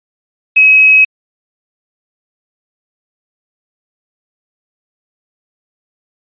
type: tone with quantisation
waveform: sine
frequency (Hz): 2552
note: D#7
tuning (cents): +43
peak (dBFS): -3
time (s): 0.56-1.05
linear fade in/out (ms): 10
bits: 5
effects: resampled to 8000 Hz